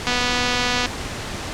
click train, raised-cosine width 0.2 ms, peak -4 dBFS, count 195, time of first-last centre 0.07-0.859 s, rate 246 Hz, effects pink hiss -29 dBFS RMS until 1.53 s + low-pass 7000 Hz 12 dB/octave

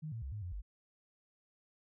sine tone with pitch steps, 154.8 / 113.8 / 67.5 / 104.8 / 88.6 / 50.1 Hz, D#3 / A#2 / C#2 / G#2 / F2 / G1, -9 / -41 / -45 / +16 / +25 / +38 cents, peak -39 dBFS, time 0.02-0.62 s, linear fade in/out 20 ms, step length 100 ms, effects none

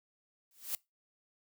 blue noise with exponential growth, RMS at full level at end -32 dBFS, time 0.51-0.75 s, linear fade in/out 1 ms, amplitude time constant 51 ms, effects noise-tail reverb RT60 0.2 s tail -23 dB re dry

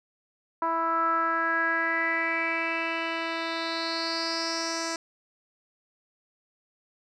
10% pulse tone with low-pass filter sweep, 329.6 Hz, E4, in tune, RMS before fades -28 dBFS, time 0.62-4.96 s, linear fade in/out 2 ms, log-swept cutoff 1100 to 6500 Hz, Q 5.8, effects none

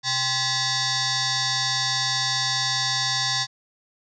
sine tone with frequency modulation, 127.1 Hz, C3, 50 cents flat, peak -21 dBFS, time 0.03-3.47 s, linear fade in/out 50 ms, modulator 915 Hz, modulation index 6.2, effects none

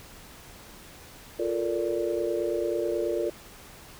sine chord, Bb major seventh, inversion second, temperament just, 349.6 / 437 / 466.2 / 582.7 Hz, F4 / A4 / Bb4 / D5, +2 / -12 / 0 / -14 cents, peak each -29 / -33 / -31 / -31 dBFS, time 1.39-3.3 s, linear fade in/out 5 ms, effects pink hiss -48 dBFS RMS until 3.99 s

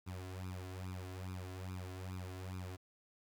sawtooth tone with flanger, 92.5 Hz, F#2, in tune, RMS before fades -45 dBFS, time 0.06-2.77 s, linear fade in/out 20 ms, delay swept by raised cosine 0.78 to 2.98 ms, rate 2.4 Hz, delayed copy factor +0.95, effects 11-bit

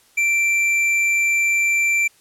sine tone with tanh clipping, 2349 Hz, D7, in tune, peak -17 dBFS, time 0.17-2.08 s, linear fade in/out 10 ms, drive 9 dB, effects white hiss -55 dBFS RMS until 2.2 s + low-pass 12000 Hz 12 dB/octave

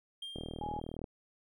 triangle tone with exponential decay, 3200 Hz, G7, 35 cents sharp, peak -37 dBFS, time 0.22-0.96 s, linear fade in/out 5 ms, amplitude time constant 160 ms
click train, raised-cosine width 2 ms, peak -27 dBFS, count 28, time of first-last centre 0.36-1.042 s, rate 39.6 Hz
sine tone, 835 Hz, G#5, 9 cents sharp, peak -37 dBFS, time 0.61-0.8 s, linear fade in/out 5 ms
effects none

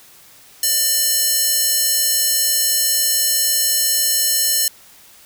square tone with high-pass filter, 598 Hz, D5, 31 cents sharp, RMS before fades -17 dBFS, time 0.63-4.68 s, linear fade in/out 2 ms, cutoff 6300 Hz, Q 0.76, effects white hiss -46 dBFS RMS until 5.25 s

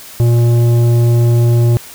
triangle tone with tanh clipping, 118.4 Hz, A#2, 27 cents sharp, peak -9 dBFS, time 0.2-1.77 s, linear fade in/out 0 ms, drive 15 dB, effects white hiss -34 dBFS RMS until 1.94 s

